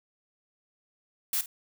blue noise with echo, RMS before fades -28 dBFS, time 1.33-1.41 s, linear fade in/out 2 ms, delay 50 ms, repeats 1, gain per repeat -15 dB, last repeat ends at 1.46 s, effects none

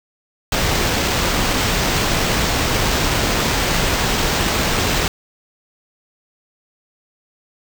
pink noise with sample-and-hold, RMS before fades -18 dBFS, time 0.52-5.08 s, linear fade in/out 2 ms, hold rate 11025 Hz, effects none

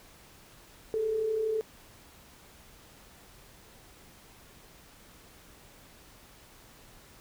sine tone pair together, 407.8 / 440 Hz, G#4 / A4, -32 / 0 cents, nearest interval minor second, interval 132 cents, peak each -38 / -27 dBFS, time 0.94-1.61 s, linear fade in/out 0 ms, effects pink hiss -55 dBFS RMS until 7.2 s

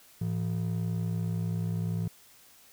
triangle ring-modulated tone, 138.59 Hz, C#3, in tune, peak -23 dBFS, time 0.21-2.08 s, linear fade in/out 5 ms, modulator 30.2 Hz, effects white hiss -57 dBFS RMS until 2.72 s

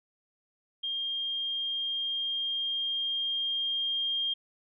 sine tone with level ramp, 3213 Hz, G7, 42 cents sharp, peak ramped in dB -30 to -27 dBFS, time 0.83-4.34 s, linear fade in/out 10 ms, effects none

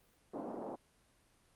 pink band-pass noise, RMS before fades -43 dBFS, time 0.33-0.76 s, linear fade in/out 10 ms, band 230 to 860 Hz, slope 24 dB/octave, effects pink hiss -70 dBFS RMS until 1.55 s + Opus 32 kbps

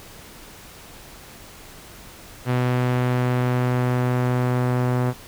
sawtooth tone with low-pass filter sweep, 124.8 Hz, B2, 19 cents sharp, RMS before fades -21 dBFS, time 2.45-5.14 s, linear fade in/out 50 ms, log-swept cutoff 2600 to 1400 Hz, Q 0.85, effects pink hiss -43 dBFS RMS until 5.27 s

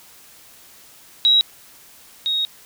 sine tone pair in turn, 3856 / 3761 Hz, B7 / A#7, -42 / +15 cents, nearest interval unison, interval 43 cents, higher first, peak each -11 / -18 dBFS, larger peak first, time 1.25-1.41 / 2.26-2.45 s, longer second, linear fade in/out 0 ms, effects white hiss -47 dBFS RMS until 2.65 s

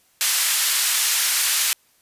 white band-pass noise, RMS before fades -20 dBFS, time 0.21-1.73 s, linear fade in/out 0 ms, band 1500 to 13000 Hz, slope 12 dB/octave, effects white hiss -60 dBFS RMS until 2.01 s + resampled to 32000 Hz

